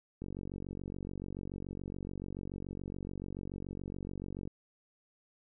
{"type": "click train", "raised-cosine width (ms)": 3, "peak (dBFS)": -28, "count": 201, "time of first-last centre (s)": [0.22, 4.475], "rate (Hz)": 47, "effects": []}